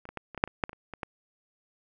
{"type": "clicks", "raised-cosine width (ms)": 0.5, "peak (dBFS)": [-29, -25, -20, -27, -20, -6, -27, -10, -24, -30, -24, -18], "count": 12, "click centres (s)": [0.054, 0.09, 0.173, 0.347, 0.377, 0.439, 0.476, 0.638, 0.694, 0.731, 0.937, 1.032], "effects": []}